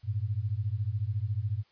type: beating tone pair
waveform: sine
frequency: 97.7 / 111.7 Hz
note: G2 / A2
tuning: -5 / +27 cents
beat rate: 14 Hz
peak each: -31 dBFS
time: 0.03-1.64 s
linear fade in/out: 50 ms
effects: white hiss -66 dBFS RMS until 1.71 s + resampled to 11025 Hz